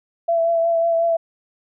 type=tone with vibrato; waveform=sine; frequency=669 Hz; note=E5; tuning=25 cents sharp; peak=-15 dBFS; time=0.28-1.17 s; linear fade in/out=10 ms; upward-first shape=triangle; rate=5.5 Hz; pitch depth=25 cents each way; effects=none